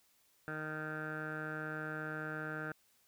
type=tone with low-pass filter; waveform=15% pulse; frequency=154.8 Hz; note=D#3; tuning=9 cents flat; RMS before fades=-41 dBFS; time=0.48-2.72 s; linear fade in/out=0 ms; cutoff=1500 Hz; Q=6.3; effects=white hiss -71 dBFS RMS until 3.07 s